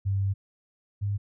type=tone pair in turn; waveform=sine; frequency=98 / 101.22 Hz; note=G2 / G#2; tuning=0 / -44 cents; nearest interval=minor second; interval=56 cents; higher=second; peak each=-23 / -25 dBFS; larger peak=first; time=0.05-0.34 / 1.01-1.18 s; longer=first; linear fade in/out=20 ms; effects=none